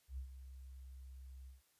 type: tone with ADSR envelope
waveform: sine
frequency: 65.5 Hz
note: C2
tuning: 2 cents sharp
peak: -40 dBFS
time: 0.08-1.62 s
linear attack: 97 ms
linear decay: 92 ms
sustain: -10 dB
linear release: 150 ms
effects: white hiss -75 dBFS RMS until 1.79 s + resampled to 32000 Hz